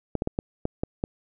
clicks, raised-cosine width 2 ms, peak -12 dBFS, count 7, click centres 0.153 / 0.221 / 0.274 / 0.389 / 0.654 / 0.835 / 1.039 s, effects none

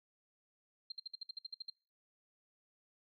sine tone bursts, 4172 Hz, C8, 6 cents flat, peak -40 dBFS, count 11, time 0.9-1.7 s, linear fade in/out 5 ms, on 20 ms, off 58 ms, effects noise-tail reverb RT60 0.4 s tail -24 dB re dry

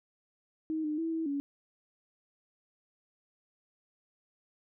sine tone with pitch steps, 315.9 / 303.1 / 327 / 324.1 / 282.6 Hz, D#4 / D#4 / E4 / E4 / C#4, +26 / -45 / -14 / -29 / +34 cents, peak -30 dBFS, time 0.7-1.4 s, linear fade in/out 0 ms, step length 140 ms, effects none

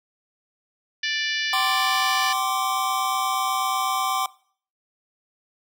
harmonic tone, 587.3 Hz, D5, in tune, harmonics 3 / 4 / 5 / 6 / 7 / 8 / 9 / 10, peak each -27 / -31 / -30 / -32 / -36 / -34 / -36 / -40 dBFS, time 1.03-2.33 s, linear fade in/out 5 ms
square chord, G suspended fourth, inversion none, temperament equal with one note detuned, 767.9 / 1046.5 / 1174.7 Hz, G5 / C6 / D6, -36 / 0 / 0 cents, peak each -27 dBFS, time 1.53-4.26 s, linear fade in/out 2 ms
effects noise-tail reverb RT60 0.5 s tail -21 dB re dry

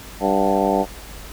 harmonic tone with a mistuned harmonic, 98 Hz, G2, in tune, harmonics 2 / 3 / 4 / 5 / 6 / 7 / 8 / 9, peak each -24 / -24 / -24 / -24 / -24 / -24 / -24 / -24 dBFS, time 0.2-0.86 s, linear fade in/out 50 ms, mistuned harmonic 8, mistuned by -56 cents, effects added 50 Hz sine -39 dBFS peak until 1.32 s + pink hiss -39 dBFS RMS until 1.32 s

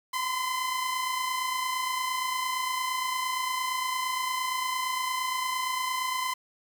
sawtooth tone pair together, 1001.3 / 1030 Hz, B5 / C6, +24 / -28 cents, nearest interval unison, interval 48 cents, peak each -31 / -25 dBFS, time 0.13-6.34 s, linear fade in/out 10 ms, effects 8-bit

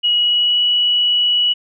sine tone with pitch glide, 2907 to 2936 Hz, F#7 to F#7, -31 to -14 cents, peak -12 dBFS, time 0.03-1.54 s, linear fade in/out 20 ms, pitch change +17 cents, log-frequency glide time 0.14-0.6 s, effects none

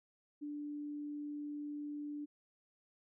sine tone, 293.7 Hz, D4, in tune, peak -40 dBFS, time 0.41-2.26 s, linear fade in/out 20 ms, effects none

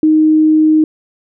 sine tone, 311.1 Hz, D#4, in tune, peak -6 dBFS, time 0.03-0.84 s, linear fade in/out 2 ms, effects none

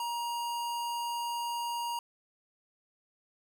square tone, 945 Hz, A#5, 23 cents sharp, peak -33 dBFS, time 0-1.99 s, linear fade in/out 2 ms, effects none

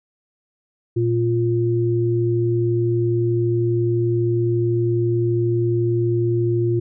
sine tone pair together, 117.27 / 349.2 Hz, A#2 / F4, +11 / 0 cents, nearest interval octave + perfect fifth, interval 1889 cents, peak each -19 dBFS, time 0.96-6.8 s, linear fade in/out 10 ms, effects none

